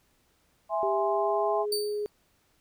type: chord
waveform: sine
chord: E augmented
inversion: none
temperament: equal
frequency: 659.3 / 830.6 / 1046.5 Hz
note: E5 / G#5 / B#5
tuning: 0 / 0 / 0 cents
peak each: -28 / -30 / -32 dBFS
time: 0.69-1.66 s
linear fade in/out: 50 ms
type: tone with pitch glide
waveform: sine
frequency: 395.3 to 416.4 Hz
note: G4 to G#4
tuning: +15 to +5 cents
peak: -28 dBFS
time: 0.83-2.06 s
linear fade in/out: 0 ms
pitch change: +90 cents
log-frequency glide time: 0.95-1.63 s
type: tone with exponential decay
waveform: sawtooth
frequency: 4591 Hz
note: D8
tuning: 40 cents flat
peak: -23 dBFS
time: 1.72-2.09 s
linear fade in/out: 5 ms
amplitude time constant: 79 ms
effects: pink hiss -68 dBFS RMS until 2.6 s